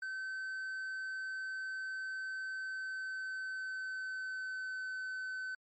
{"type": "tone with pitch glide", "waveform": "triangle", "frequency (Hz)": [1536, 1521], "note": ["G6", "F#6"], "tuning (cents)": [-36, 47], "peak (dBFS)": -36, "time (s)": [0.02, 5.55], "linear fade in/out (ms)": 5, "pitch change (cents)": -17, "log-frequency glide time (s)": [2.57, 4.84], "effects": ["MP3 32 kbps"]}